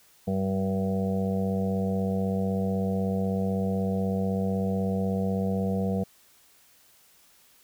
harmonic tone with a mistuned harmonic, 96.1 Hz, G2, 34 cents flat, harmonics 1 / 2 / 4 / 5 / 6 / 7 / 8, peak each -32 / -26 / -40 / -32 / -43 / -36 / -44 dBFS, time 0.27-6.04 s, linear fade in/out 10 ms, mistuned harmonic 1, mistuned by +18 cents, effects white hiss -59 dBFS RMS until 7.63 s

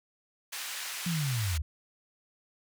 pink band-pass noise, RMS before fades -38 dBFS, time 0.52-1.58 s, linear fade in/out 10 ms, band 1600 to 15000 Hz, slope 12 dB/octave
sine linear sweep, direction down, 178.2 to 69.6 Hz, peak -28 dBFS, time 1.06-1.62 s, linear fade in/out 5 ms
effects none

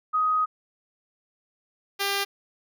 sine / 5% pulse tone pair in turn, 1254 / 398.3 Hz, D#6 / G4, +13 / +28 cents, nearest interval octave + minor sixth, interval 1985 cents, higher first, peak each -20 / -13 dBFS, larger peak second, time 0.13-0.46 / 1.99-2.25 s, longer first, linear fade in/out 20 ms, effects none

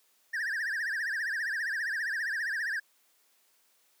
triangle tone with vibrato, 1723 Hz, A6, 37 cents flat, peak -28 dBFS, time 0.33-2.8 s, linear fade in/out 10 ms, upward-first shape triangle, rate 15 Hz, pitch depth 200 cents each way, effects white hiss -68 dBFS RMS until 4 s + high-pass 300 Hz 12 dB/octave

